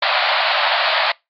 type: band-pass noise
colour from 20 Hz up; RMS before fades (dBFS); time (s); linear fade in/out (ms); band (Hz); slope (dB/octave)
pink; -17; 0.02-1.12; 5; 580 to 4600; 96
effects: noise-tail reverb RT60 0.2 s tail -23 dB re dry + MP3 64 kbps